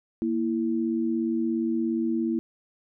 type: tone pair together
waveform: sine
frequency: 233 / 330.1 Hz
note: A#3 / E4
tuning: -1 / +2 cents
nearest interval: tritone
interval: 603 cents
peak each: -26 dBFS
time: 0.22-2.39 s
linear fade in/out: 0 ms
effects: none